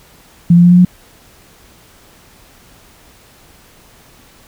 sine tone with pitch steps, 171.8 / 173.8 / 175.82 / 177.86 / 179.93 Hz, F3 / F3 / F3 / F3 / F#3, -28 / -8 / +12 / +32 / -48 cents, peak -3 dBFS, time 0.5-0.85 s, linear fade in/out 5 ms, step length 70 ms, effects pink hiss -45 dBFS RMS until 4.47 s

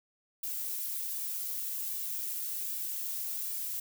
violet noise with flanger, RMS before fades -36 dBFS, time 0.43-3.8 s, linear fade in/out 5 ms, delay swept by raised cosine 1.7 to 2.9 ms, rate 1.3 Hz, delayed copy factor +0.5, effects none

